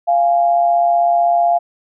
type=tone pair together; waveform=sine; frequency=694.2 / 830 Hz; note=F5 / G#5; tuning=-11 / -1 cents; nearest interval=minor third; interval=310 cents; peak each=-11 / -20 dBFS; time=0.07-1.59 s; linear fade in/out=20 ms; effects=none